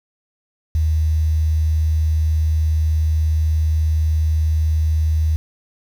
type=tone with quantisation; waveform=sine; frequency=78.3 Hz; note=D#2; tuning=11 cents sharp; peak=-14 dBFS; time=0.75-5.36 s; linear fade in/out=0 ms; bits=7; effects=none